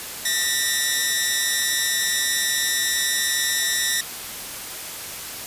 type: tone pair together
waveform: 10% pulse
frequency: 1801.2 / 1940 Hz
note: A6 / B6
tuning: +40 / -31 cents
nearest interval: minor second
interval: 129 cents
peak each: -14 dBFS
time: 0.25-4.01 s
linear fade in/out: 5 ms
effects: white hiss -33 dBFS RMS until 5.46 s + resampled to 32000 Hz